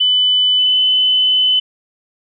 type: tone with pitch glide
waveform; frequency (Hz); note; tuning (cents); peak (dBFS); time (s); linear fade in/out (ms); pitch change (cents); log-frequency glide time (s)
sine; 3000 to 3021; F#7 to F#7; +23 to +35; -10; 0-1.6; 10; +12; 0.56-0.81
effects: none